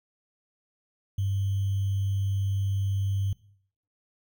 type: tone with sample-and-hold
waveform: sine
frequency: 98 Hz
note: G2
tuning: in tune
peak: -24 dBFS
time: 1.18-3.33 s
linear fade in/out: 5 ms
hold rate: 3150 Hz
effects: noise-tail reverb RT60 0.6 s tail -20 dB re dry